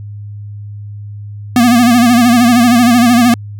square tone with vibrato, 240 Hz, B3, 49 cents flat, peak -6 dBFS, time 1.56-3.34 s, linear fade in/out 2 ms, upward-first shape sine, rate 13 Hz, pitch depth 79 cents each way, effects added 103 Hz sine -24 dBFS peak until 3.59 s

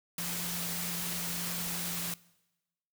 sine tone in noise, 173.2 Hz, F3, 14 cents flat, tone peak -41 dBFS, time 0.18-2.14 s, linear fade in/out 2 ms, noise white, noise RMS -36 dBFS, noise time 0.18-2.14 s, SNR -8 dB, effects noise-tail reverb RT60 1.0 s tail -22 dB re dry

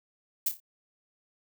violet noise with echo, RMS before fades -26 dBFS, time 0.46-0.49 s, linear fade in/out 5 ms, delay 28 ms, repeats 4, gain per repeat -8 dB, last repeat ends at 0.602 s, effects none

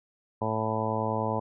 harmonic tone, 110 Hz, A2, in tune, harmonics 1 / 2 / 3 / 4 / 5 / 6 / 7 / 8 / 9, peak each -33 / -34 / -39 / -35 / -34 / -36 / -37 / -34 / -34 dBFS, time 0.41-1.4 s, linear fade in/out 10 ms, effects none

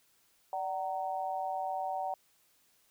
sine tone with amplitude modulation, 757 Hz, F#5, 39 cents sharp, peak -28 dBFS, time 0.53-2.14 s, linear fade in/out 2 ms, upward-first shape sine, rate 170 Hz, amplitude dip 95%, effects white hiss -69 dBFS RMS until 2.9 s

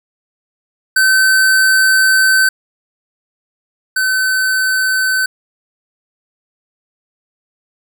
square tone pair in turn, 1535 / 1524.4 Hz, G6 / G6, -37 / -49 cents, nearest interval unison, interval 12 cents, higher first, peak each -9 / -13 dBFS, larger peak first, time 0.96-2.49 / 3.96-5.26 s, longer first, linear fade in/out 5 ms, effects none

